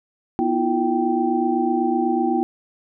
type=tone cluster; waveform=sine; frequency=244 / 321 / 349 / 780 Hz; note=B3 / E4 / F4 / G5; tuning=-21 / -46 / -1 / -9 cents; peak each=-23 dBFS; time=0.39-2.43 s; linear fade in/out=0 ms; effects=none